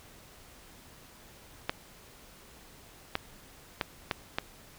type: clicks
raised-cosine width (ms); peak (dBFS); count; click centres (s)
0.3; -12; 5; 1.695 / 3.154 / 3.812 / 4.112 / 4.385
effects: pink hiss -54 dBFS RMS until 4.78 s